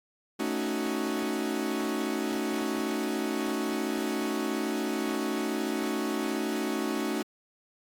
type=chord; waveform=40% pulse; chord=D# half-diminished seventh; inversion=second; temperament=equal; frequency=220 / 277.2 / 311.1 / 370 Hz; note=A3 / C#4 / D#4 / F#4; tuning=0 / 0 / 0 / 0 cents; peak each=-33 dBFS; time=0.39-7.23 s; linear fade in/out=10 ms; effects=AAC 64 kbps